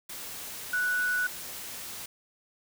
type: tone in noise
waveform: sine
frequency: 1478 Hz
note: F#6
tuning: 2 cents flat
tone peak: -25 dBFS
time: 0.73-1.27 s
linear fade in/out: 5 ms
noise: white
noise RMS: -40 dBFS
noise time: 0.09-2.06 s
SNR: +12 dB
effects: none